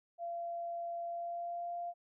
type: tone with pitch glide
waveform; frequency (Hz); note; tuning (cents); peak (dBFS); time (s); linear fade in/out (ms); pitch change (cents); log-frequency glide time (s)
sine; 685 to 694.6; F5 to F5; -34 to -10; -37; 0.18-1.94; 50; +24; 1.04-1.75
effects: none